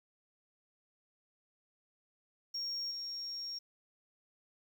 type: tone with level steps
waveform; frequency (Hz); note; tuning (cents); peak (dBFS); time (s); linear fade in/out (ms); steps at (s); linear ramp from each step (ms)
sine; 5560; F8; -9; -34 / -38; 2.54-3.59; 10; 2.91; 2
effects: tanh soft clip ceiling -33 dBFS + 10-bit